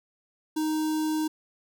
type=tone with notch filter; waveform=square; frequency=311.1 Hz; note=D#4; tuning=in tune; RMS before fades=-27 dBFS; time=0.56-1.28 s; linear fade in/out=10 ms; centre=2100 Hz; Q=0.85; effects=none